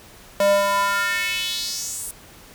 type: tone with high-pass filter sweep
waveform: square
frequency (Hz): 199.8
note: G3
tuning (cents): +33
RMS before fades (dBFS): -22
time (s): 0.4-2.11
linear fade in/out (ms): 2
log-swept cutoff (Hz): 490 to 10000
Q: 3.3
effects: pink hiss -46 dBFS RMS until 2.54 s